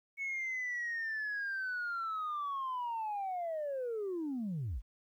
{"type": "linear sweep", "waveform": "sine", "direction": "down", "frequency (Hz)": [2217, 38.04], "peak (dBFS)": -33, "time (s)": [0.17, 4.82], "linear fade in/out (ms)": 50, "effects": ["tanh soft clip ceiling -32 dBFS", "12-bit"]}